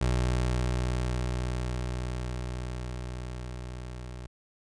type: tone with level ramp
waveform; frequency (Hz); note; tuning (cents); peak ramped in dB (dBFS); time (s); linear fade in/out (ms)
25% pulse; 61.74; B1; 0; -20 to -35; 0.01-4.27; 5
effects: resampled to 22050 Hz